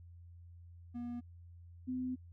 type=tone pair in turn; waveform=triangle / sine; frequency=240.5 / 254.6 Hz; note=B3 / C4; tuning=-46 / -47 cents; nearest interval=minor second; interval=99 cents; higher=second; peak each=-37 / -35 dBFS; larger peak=second; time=0.94-1.21 / 1.87-2.16 s; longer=second; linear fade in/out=20 ms; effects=added 86 Hz sine -52 dBFS peak until 2.32 s